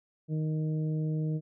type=harmonic tone; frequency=155.56 Hz; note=D#3; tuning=in tune; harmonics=1 / 2 / 3 / 4; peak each=-28 / -38 / -42 / -50 dBFS; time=0.28-1.41 s; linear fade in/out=50 ms; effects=none